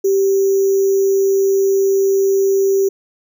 sine tone with sample-and-hold, 389.3 Hz, G4, 12 cents flat, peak -11 dBFS, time 0.04-2.89 s, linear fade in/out 10 ms, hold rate 6300 Hz, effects none

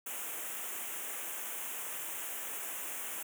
white band-stop noise, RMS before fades -40 dBFS, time 0.06-3.23 s, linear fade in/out 5 ms, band 3200 to 6400 Hz, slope 48 dB/octave, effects high-pass 300 Hz 12 dB/octave

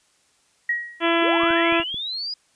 sine tone with exponential decay, 1901 Hz, A#6, 33 cents sharp, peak -17 dBFS, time 0.69-1.11 s, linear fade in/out 5 ms, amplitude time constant 90 ms
harmonic tone, 335.6 Hz, E4, 31 cents sharp, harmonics 1 / 2 / 3 / 4 / 5 / 6 / 7 / 8 / 9 / 10, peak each -21 / -24 / -26 / -27 / -28 / -29 / -29 / -30 / -31 / -31 dBFS, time 1-1.84 s, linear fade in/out 50 ms
sine linear sweep, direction up, 311.1 to 4978 Hz, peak -26 dBFS, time 1.22-2.34 s, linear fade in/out 5 ms
clicks, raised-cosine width 3 ms, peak -26 dBFS, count 5, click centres 1.435 / 1.506 / 1.724 / 1.8 / 1.944 s
effects white hiss -62 dBFS RMS until 2.55 s + resampled to 22050 Hz

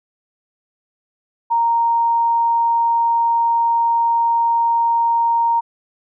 sine tone, 930 Hz, A#5, 4 cents flat, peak -13 dBFS, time 1.5-5.61 s, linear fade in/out 20 ms, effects none

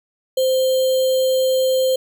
sine tone with sample-and-hold, 520 Hz, C5, 11 cents flat, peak -14 dBFS, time 0.37-1.96 s, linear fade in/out 5 ms, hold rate 3675 Hz, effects none

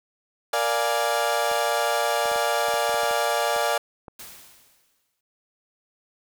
30% pulse chord, Bb dominant seventh, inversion none, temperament equal, 466.2 / 587.3 / 698.5 / 830.6 Hz, Bb4 / D5 / F5 / Ab5, 0 / 0 / 0 / 0 cents, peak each -27 / -23 / -24 / -25 dBFS, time 0.53-3.78 s, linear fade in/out 5 ms
clicks, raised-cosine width 1 ms, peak -26 dBFS, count 12, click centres 1.515 / 2.257 / 2.316 / 2.36 / 2.685 / 2.74 / 2.894 / 2.943 / 3.034 / 3.111 / 3.563 / 4.082 s
white noise with exponential decay, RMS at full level -39 dBFS, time 4.19-5.21 s, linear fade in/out 5 ms, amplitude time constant 220 ms
effects none

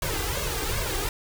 pink noise with flanger, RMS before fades -28 dBFS, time 0.02-1.09 s, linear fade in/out 2 ms, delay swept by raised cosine 1.8 to 2.54 ms, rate 2.6 Hz, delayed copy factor +0.9, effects none

